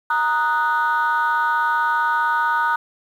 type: chord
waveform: sine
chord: D# minor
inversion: second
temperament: equal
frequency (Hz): 932.3 / 1244.5 / 1480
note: A#5 / D#6 / F#6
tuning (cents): 0 / 0 / 0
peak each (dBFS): -19 / -21 / -20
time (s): 0.1-2.76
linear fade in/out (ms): 5
effects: tanh soft clip ceiling -11 dBFS + 8-bit